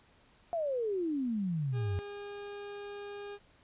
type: exponential sweep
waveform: sine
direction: down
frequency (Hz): 699 to 88.2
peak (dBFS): -30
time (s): 0.53-1.99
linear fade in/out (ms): 0
type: tone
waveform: 40% pulse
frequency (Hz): 407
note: G#4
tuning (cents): -35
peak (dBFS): -40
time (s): 1.72-3.39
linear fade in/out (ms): 50
effects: pink hiss -64 dBFS RMS until 3.63 s + resampled to 8000 Hz